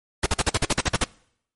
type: noise bursts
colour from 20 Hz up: pink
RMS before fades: -20 dBFS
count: 11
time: 0.23-1.042 s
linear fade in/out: 5 ms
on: 32 ms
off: 46 ms
effects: noise-tail reverb RT60 0.7 s tail -24 dB re dry + MP3 48 kbps